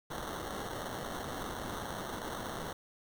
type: noise with sample-and-hold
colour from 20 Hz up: blue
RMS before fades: -40 dBFS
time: 0.1-2.73 s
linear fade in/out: 5 ms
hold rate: 2450 Hz
effects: none